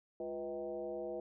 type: tone with frequency modulation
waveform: sine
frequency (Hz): 493.4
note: B4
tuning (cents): -2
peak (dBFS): -38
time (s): 0.2-1.2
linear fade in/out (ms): 2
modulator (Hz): 143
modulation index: 1.3
effects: none